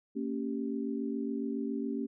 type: chord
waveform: sine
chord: G diminished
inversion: first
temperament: equal with one note detuned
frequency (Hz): 230 / 277.2 / 392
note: Bb3 / Db4 / G4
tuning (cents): -23 / 0 / 0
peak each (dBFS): -35 / -35 / -39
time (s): 0.15-2.07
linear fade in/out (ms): 20
effects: none